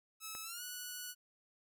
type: tone with pitch glide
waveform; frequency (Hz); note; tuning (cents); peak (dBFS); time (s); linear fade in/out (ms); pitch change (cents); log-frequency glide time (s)
5% pulse; 1298 to 1473.9; E6 to F#6; -27 to -7; -32; 0.2-1.15; 50; +220; 0.43-0.63
type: click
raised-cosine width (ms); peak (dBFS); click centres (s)
0.5; -35; 0.351
effects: none